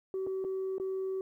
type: tone with dropouts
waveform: sine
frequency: 380.7 Hz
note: F#4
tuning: 49 cents sharp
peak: -30 dBFS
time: 0.14-1.21 s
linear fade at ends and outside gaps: 1 ms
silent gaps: 0.266-0.271 / 0.442-0.448 / 0.782-0.799 s
effects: tanh soft clip ceiling -29 dBFS + 12-bit